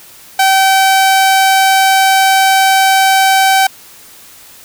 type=tone; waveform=sawtooth; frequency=770 Hz; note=G5; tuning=31 cents flat; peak=-3 dBFS; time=0.39-3.67 s; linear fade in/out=5 ms; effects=white hiss -38 dBFS RMS until 4.64 s